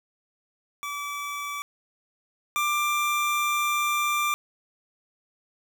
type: tone pair in turn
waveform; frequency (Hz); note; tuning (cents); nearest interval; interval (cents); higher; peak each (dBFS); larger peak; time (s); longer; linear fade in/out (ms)
25% pulse; 1154 / 1184.4; D6 / D6; -31 / +14; unison; 45; second; -27 / -19; second; 0.83-1.62 / 2.56-4.34; second; 0
effects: none